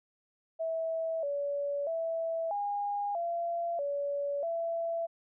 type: tone with pitch steps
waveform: sine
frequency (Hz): 652 / 570 / 658 / 815 / 683 / 569 / 669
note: E5 / C#5 / E5 / G#5 / F5 / C#5 / E5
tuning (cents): -19 / +48 / -3 / -33 / -39 / +45 / +25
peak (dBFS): -30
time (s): 0.59-5.07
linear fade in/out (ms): 20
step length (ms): 640
effects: none